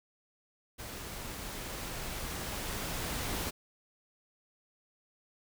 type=noise with level ramp; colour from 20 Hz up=pink; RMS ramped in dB=-43 to -35 dBFS; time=0.78-3.51 s; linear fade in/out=20 ms; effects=none